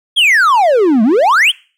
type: exponential two-way sweep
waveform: triangle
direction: down then up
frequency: 3412 to 207.7 to 3412 Hz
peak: -5 dBFS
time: 0.16-1.52 s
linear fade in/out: 20 ms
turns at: 1.03 s
effects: noise-tail reverb RT60 0.4 s tail -24 dB re dry